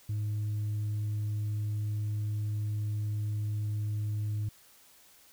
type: tone with tanh clipping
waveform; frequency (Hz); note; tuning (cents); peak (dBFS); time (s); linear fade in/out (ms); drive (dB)
sine; 105.4; G#2; +26; -30; 0.09-4.49; 5; 1
effects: white hiss -59 dBFS RMS until 5.32 s